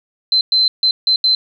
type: tone bursts at uneven times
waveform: sine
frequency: 4078 Hz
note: C8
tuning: 45 cents flat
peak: -10 dBFS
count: 5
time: 0.32-0.41 / 0.52-0.68 / 0.83-0.91 / 1.07-1.16 / 1.24-1.35 s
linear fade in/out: 2 ms
effects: 8-bit